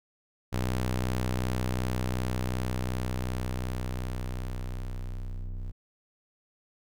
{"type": "ring-modulated tone", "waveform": "sawtooth", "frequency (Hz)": 62.7, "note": "B1", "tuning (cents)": 27, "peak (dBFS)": -22, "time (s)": [0.52, 5.72], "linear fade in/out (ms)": 20, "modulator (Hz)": 31.4, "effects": []}